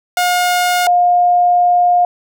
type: tone pair in turn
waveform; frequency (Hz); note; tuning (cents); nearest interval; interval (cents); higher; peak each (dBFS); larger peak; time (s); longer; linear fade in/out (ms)
sawtooth / sine; 716 / 709.8; F5 / F5; +43 / +28; unison; 15; first; -8; neither; 0.17-0.87 / 0.87-2.05; second; 2
effects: none